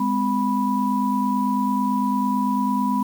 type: tone cluster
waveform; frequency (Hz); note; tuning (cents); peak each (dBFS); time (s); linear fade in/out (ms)
sine; 206.3 / 255.3 / 984; G#3 / C4 / B5; -11 / -42 / -7; -23; 0-3.03; 5
effects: 7-bit